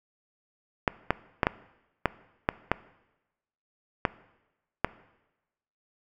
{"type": "clicks", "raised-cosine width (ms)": 0.5, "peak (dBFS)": -6, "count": 9, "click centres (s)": [0.878, 1.106, 1.432, 1.469, 2.057, 2.489, 2.716, 4.052, 4.846], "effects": ["noise-tail reverb RT60 1.0 s tail -19 dB re dry"]}